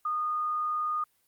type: tone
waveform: sine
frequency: 1228 Hz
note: D#6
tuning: 23 cents flat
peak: -27 dBFS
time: 0.05-1.04 s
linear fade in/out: 5 ms
effects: white hiss -70 dBFS RMS until 1.27 s + Opus 32 kbps